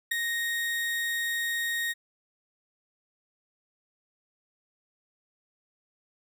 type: tone with ADSR envelope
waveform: 35% pulse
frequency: 1864.7 Hz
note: A#6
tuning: in tune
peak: -20 dBFS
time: 0.11-1.94 s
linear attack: 9 ms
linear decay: 4 ms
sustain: -6 dB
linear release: 30 ms
effects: none